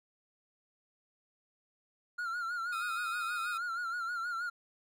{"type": "tone with vibrato", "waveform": "triangle", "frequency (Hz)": 1396.9, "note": "F6", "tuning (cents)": 0, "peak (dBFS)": -32, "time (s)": [2.18, 4.5], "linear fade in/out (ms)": 10, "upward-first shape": "sine", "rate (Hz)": 6.3, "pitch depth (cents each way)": 75}
{"type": "tone", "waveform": "20% pulse", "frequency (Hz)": 1244.5, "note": "D#6", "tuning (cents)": 0, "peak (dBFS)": -35, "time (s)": [2.72, 3.58], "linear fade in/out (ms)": 10}
{"effects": []}